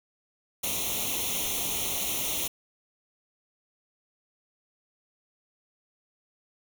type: noise with comb filter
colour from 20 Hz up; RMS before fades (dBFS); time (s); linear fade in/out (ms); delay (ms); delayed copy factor
white; -30; 0.63-2.48; 10; 0.31; +0.85
effects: none